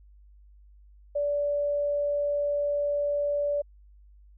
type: tone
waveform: sine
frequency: 579 Hz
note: D5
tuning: 25 cents flat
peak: -24 dBFS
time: 1.15-3.62 s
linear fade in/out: 10 ms
effects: added 50 Hz sine -51 dBFS peak until 4.37 s